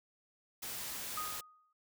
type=noise; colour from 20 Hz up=white; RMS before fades=-42 dBFS; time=0.62-1.41 s; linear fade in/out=10 ms
type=tone with exponential decay; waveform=sine; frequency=1244.5 Hz; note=D#6; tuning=in tune; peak=-35 dBFS; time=1.17-1.73 s; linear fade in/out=5 ms; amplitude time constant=120 ms
effects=none